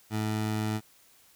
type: tone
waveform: 20% pulse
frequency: 108.1 Hz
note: A2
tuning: 30 cents flat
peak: -23 dBFS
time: 0.1-0.81 s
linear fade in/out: 50 ms
effects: white hiss -60 dBFS RMS until 1.35 s